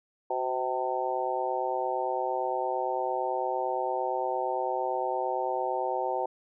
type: harmonic tone with a mistuned harmonic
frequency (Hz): 128.8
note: C3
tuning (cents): -27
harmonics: 3 / 4 / 5 / 6 / 7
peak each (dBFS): -35 / -33 / -35 / -32 / -33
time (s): 0.3-6.26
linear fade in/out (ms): 5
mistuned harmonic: 3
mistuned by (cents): -53
effects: none